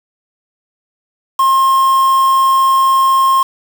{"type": "tone with quantisation", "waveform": "triangle", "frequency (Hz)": 1066, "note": "C6", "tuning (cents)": 32, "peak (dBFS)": -6, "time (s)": [1.39, 3.43], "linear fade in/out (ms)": 5, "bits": 4, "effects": []}